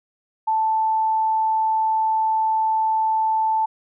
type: tone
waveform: sine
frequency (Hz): 880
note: A5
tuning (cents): 0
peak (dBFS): -17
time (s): 0.47-3.66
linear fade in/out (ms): 10
effects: none